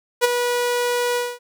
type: tone with ADSR envelope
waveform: sawtooth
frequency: 486.4 Hz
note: B4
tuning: 26 cents flat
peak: -7 dBFS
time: 0.21-1.39 s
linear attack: 33 ms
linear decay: 19 ms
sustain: -8 dB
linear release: 230 ms
effects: none